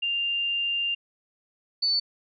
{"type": "tone pair in turn", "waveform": "sine", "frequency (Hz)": [2794, 4497], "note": ["F7", "C#8"], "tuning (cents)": [0, 24], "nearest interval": "minor sixth", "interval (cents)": 824, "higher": "second", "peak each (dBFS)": [-24, -21], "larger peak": "second", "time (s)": [[0.02, 0.95], [1.82, 2]], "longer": "first", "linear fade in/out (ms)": 10, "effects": []}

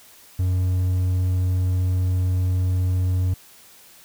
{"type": "tone", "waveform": "triangle", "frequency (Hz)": 91.5, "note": "F#2", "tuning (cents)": -19, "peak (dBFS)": -16, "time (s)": [0.39, 3.34], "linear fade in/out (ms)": 5, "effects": ["white hiss -49 dBFS RMS until 4.04 s"]}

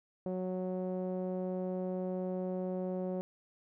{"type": "tone with low-pass filter", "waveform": "sawtooth", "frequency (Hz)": 184.3, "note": "F#3", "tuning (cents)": -7, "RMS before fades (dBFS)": -36, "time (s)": [0.26, 3.21], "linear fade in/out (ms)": 0, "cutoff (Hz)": 550, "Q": 2.5, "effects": []}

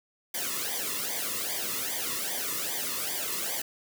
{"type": "noise with flanger", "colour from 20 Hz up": "white", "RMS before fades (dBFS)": -32, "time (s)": [0.34, 3.62], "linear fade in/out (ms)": 5, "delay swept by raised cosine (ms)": [0.73, 1.32], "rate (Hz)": 2.5, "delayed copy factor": -0.9, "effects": []}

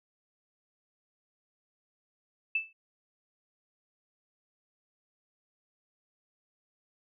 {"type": "tone with exponential decay", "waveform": "sine", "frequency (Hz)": 2637, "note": "E7", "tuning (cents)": 0, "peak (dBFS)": -23, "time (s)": [2.55, 2.73], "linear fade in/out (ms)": 5, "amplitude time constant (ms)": 37, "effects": []}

